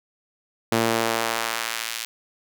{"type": "tone with high-pass filter sweep", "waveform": "sawtooth", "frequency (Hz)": 114.2, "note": "A#2", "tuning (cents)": -35, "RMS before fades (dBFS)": -25, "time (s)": [0.72, 2.05], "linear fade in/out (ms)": 0, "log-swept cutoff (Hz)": [240, 3000], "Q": 0.74, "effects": []}